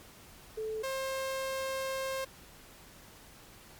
sine / sawtooth tone pair in turn, 437 / 532 Hz, A4 / C5, -12 / +29 cents, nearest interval minor third, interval 341 cents, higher second, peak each -33 / -29 dBFS, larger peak second, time 0.57-0.83 / 0.83-2.25 s, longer second, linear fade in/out 10 ms, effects pink hiss -54 dBFS RMS until 3.79 s + MP3 96 kbps

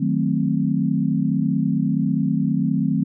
sine chord, D# diminished seventh, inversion none, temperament equal, 155.56 / 185 / 220 / 261.6 Hz, D#3 / F#3 / A3 / C4, 0 / 0 / 0 / 0 cents, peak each -23 dBFS, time 0-3.04 s, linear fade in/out 10 ms, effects none

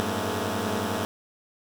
10% pulse tone cluster, 93.9 / 104.8 / 210.9 / 221.4 / 237.9 Hz, F#2 / G#2 / G#3 / A3 / A#3, +26 / +16 / +27 / +11 / +35 cents, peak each -25 dBFS, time 0-1.05 s, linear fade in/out 0 ms, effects 8-bit

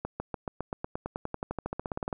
accelerating click train, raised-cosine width 1 ms, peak -18 dBFS, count 24, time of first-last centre 0.05-2.128 s, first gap 150 ms, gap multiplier 0.95, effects none

